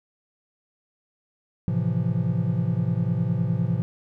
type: chord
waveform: triangle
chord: F major seventh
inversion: first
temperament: equal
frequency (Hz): 110 / 130.81 / 164.81 / 174.61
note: A2 / C3 / E3 / F3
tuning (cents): 0 / 0 / 0 / 0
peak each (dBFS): -25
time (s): 1.68-3.82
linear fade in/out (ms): 0
effects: none